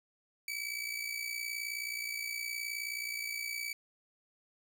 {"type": "tone with amplitude modulation", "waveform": "sawtooth", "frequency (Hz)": 2293, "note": "D7", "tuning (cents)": -42, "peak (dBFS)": -30, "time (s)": [0.48, 3.73], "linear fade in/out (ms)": 2, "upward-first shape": "sine", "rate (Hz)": 59.1, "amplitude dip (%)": 65, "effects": []}